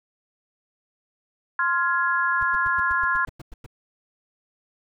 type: chord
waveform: sine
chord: F minor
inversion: second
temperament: just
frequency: 1047.7 / 1396.9 / 1676.3 Hz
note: C6 / F6 / Ab6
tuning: +2 / 0 / +16 cents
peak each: -24 dBFS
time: 1.59-3.25 s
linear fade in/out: 2 ms
type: noise bursts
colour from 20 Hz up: brown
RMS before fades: -36 dBFS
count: 11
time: 2.41-3.663 s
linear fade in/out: 5 ms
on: 23 ms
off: 100 ms
effects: none